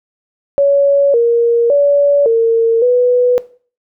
sine tone with pitch steps, 562 / 469 / 571 / 456.9 / 493.5 Hz, C#5 / A#4 / D5 / A#4 / B4, +24 / +11 / -49 / -35 / -1 cents, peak -7 dBFS, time 0.58-3.38 s, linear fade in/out 0 ms, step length 560 ms, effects noise-tail reverb RT60 0.4 s tail -18 dB re dry

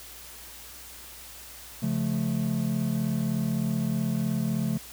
triangle chord, Db augmented, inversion none, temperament equal with one note detuned, 138.59 / 174.61 / 217.9 Hz, Db3 / F3 / A3, 0 / 0 / -17 cents, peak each -28 / -28 / -26 dBFS, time 1.82-4.78 s, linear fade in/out 10 ms, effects added 60 Hz sine -53 dBFS peak until 4.92 s + white hiss -45 dBFS RMS until 4.92 s

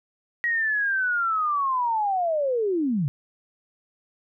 sine linear sweep, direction down, 1910 to 128.9 Hz, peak -21 dBFS, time 0.44-3.08 s, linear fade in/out 0 ms, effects none

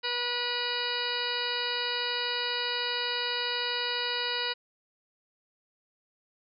harmonic tone, 486.2 Hz, B4, 27 cents flat, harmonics 1 / 2 / 3 / 4 / 5 / 6 / 8 / 9 / 10, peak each -38 / -38 / -37 / -38 / -40 / -35 / -35 / -38 / -38 dBFS, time 0.03-4.54 s, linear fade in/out 20 ms, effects none

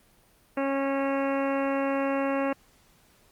harmonic tone, 274.2 Hz, C#4, 19 cents flat, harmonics 1 / 2 / 3 / 4 / 5 / 6 / 7 / 8 / 9 / 10, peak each -28 / -28 / -35 / -35 / -40 / -40 / -42 / -43 / -46 / -42 dBFS, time 0.57-2.53 s, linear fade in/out 5 ms, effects pink hiss -61 dBFS RMS until 3.31 s + Opus 32 kbps

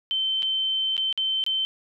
sine tone with dropouts, 3091 Hz, G7, 25 cents flat, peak -22 dBFS, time 0.11-1.65 s, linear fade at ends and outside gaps 0 ms, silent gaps 0.423-0.429 / 0.967-0.978 / 1.127-1.176 / 1.439-1.464 s, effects none

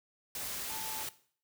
sine tone in noise, 878 Hz, A5, 4 cents flat, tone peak -44 dBFS, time 0.7-1.03 s, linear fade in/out 2 ms, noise white, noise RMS -39 dBFS, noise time 0.35-1.09 s, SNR -8 dB, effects noise-tail reverb RT60 0.5 s tail -17 dB re dry

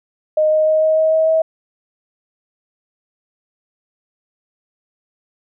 sine tone with pitch steps, 618 / 621.9 / 625.9 / 629.9 / 633.9 / 637.9 / 642 Hz, D#5 / D#5 / D#5 / D#5 / D#5 / D#5 / E5, -12 / -1 / +10 / +21 / +32 / +43 / -46 cents, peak -11 dBFS, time 0.37-1.42 s, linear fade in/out 5 ms, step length 150 ms, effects none

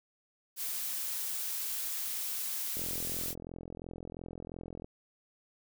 blue noise, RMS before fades -36 dBFS, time 0.56-3.35 s, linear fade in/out 50 ms
click train, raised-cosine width 2 ms, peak -30 dBFS, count 90, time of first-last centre 2.77-4.845 s, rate 42.9 Hz
effects none

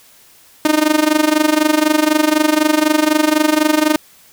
sawtooth tone with amplitude modulation, 306.6 Hz, D#4, 25 cents flat, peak -4 dBFS, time 0.65-3.96 s, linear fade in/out 2 ms, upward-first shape sine, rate 24 Hz, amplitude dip 85%, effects white hiss -47 dBFS RMS until 4.32 s

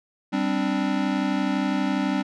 square chord, G suspended fourth, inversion none, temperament equal, 196 / 261.6 / 293.7 Hz, G3 / C4 / D4, 0 / 0 / 0 cents, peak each -27 dBFS, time 0.32-2.23 s, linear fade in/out 20 ms, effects low-pass 4000 Hz 12 dB/octave

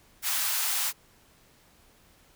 white high-pass noise, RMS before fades -28 dBFS, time 0.22-0.93 s, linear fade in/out 50 ms, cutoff 800 Hz, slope 24 dB/octave, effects pink hiss -60 dBFS RMS until 2.35 s

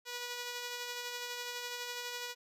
5% pulse tone with tremolo, 486.7 Hz, B4, 25 cents flat, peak -26 dBFS, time 0.05-2.35 s, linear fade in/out 50 ms, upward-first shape sine, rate 12 Hz, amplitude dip 30%, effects resampled to 32000 Hz

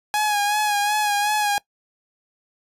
sawtooth tone with vibrato, 832 Hz, G#5, 3 cents sharp, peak -15 dBFS, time 0.14-1.58 s, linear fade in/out 0 ms, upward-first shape sine, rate 2.7 Hz, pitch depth 39 cents each way, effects noise-tail reverb RT60 0.1 s tail -22 dB re dry + resampled to 32000 Hz

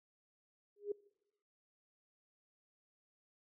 sine tone with exponential growth, 410.1 Hz, G#4, 22 cents flat, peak -32 dBFS, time 0.76-0.92 s, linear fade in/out 5 ms, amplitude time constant 33 ms, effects noise-tail reverb RT60 0.9 s tail -23 dB re dry

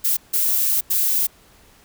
violet noise bursts at uneven times, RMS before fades -19 dBFS, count 3, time 0.04-0.17 / 0.33-0.81 / 0.9-1.27 s, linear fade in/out 10 ms, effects pink hiss -52 dBFS RMS until 1.84 s

